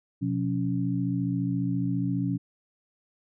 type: tone cluster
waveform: sine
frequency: 125.5 / 180.1 / 279.2 Hz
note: B2 / F#3 / C#4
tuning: +28 / -46 / +13 cents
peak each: -29 dBFS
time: 0.21-2.38 s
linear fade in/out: 20 ms
effects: none